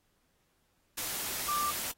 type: tone in noise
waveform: sine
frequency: 1180 Hz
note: D6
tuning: 8 cents sharp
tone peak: -29 dBFS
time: 1.48-1.71 s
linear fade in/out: 10 ms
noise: white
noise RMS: -36 dBFS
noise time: 0.97-1.92 s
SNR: +4 dB
effects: pink hiss -74 dBFS RMS until 1.97 s + AAC 48 kbps